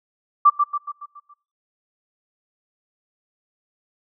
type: tone with echo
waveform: sine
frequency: 1170 Hz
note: D6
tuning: 7 cents flat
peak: -8 dBFS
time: 0.45-0.5 s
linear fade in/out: 10 ms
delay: 140 ms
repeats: 6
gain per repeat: -6 dB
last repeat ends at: 1.34 s
effects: noise-tail reverb RT60 0.4 s tail -21 dB re dry